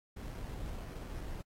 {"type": "noise with sample-and-hold", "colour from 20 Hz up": "brown", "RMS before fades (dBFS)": -42, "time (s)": [0.16, 1.42], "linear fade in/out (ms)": 10, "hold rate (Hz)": 3675, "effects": ["AAC 48 kbps"]}